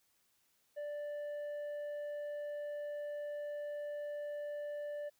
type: tone with tanh clipping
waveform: sine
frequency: 587.3 Hz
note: D5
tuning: in tune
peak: -40 dBFS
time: 0.76-5.1 s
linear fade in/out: 20 ms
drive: 5 dB
effects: white hiss -75 dBFS RMS until 5.19 s